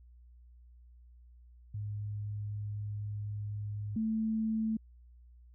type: tone pair in turn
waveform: sine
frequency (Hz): 104 / 220.4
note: G#2 / A3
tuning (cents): +3 / +3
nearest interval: octave + minor second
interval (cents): 1300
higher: second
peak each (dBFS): -35 / -29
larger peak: second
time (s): 1.74-3.96 / 3.96-4.77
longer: first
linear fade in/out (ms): 5
effects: added 60 Hz sine -54 dBFS peak until 5.54 s